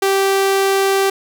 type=tone; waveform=sawtooth; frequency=390 Hz; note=G4; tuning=9 cents flat; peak=-9 dBFS; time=0.02-1.1 s; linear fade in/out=5 ms; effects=none